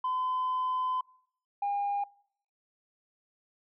sine tone pair in turn, 1019 / 808.8 Hz, C6 / G#5, -46 / -46 cents, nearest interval major third, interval 400 cents, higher first, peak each -26 dBFS, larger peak neither, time 0.04-1.01 / 1.62-2.04 s, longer first, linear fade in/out 5 ms, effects noise-tail reverb RT60 0.7 s tail -26 dB re dry + tanh soft clip ceiling -25 dBFS

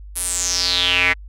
square tone with band-pass filter sweep, 89.5 Hz, F2, 43 cents sharp, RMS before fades -19 dBFS, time 0.15-1.14 s, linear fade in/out 20 ms, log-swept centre 11000 to 2000 Hz, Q 6.2, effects added 50 Hz sine -34 dBFS peak until 1.28 s

